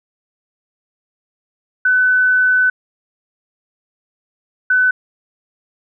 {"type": "tone bursts at uneven times", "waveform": "sine", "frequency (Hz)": 1505, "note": "F#6", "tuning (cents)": 29, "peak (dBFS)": -10, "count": 2, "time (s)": [[1.85, 2.7], [4.7, 4.91]], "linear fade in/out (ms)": 5, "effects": []}